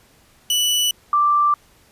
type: tone pair in turn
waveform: sawtooth / sine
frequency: 2963 / 1175.9 Hz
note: F#7 / D6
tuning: +2 / +2 cents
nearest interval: octave + major third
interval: 1600 cents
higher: first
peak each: -13 dBFS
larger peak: neither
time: 0.5-0.91 / 1.13-1.54 s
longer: neither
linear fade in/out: 2 ms
effects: pink hiss -54 dBFS RMS until 1.91 s + resampled to 32000 Hz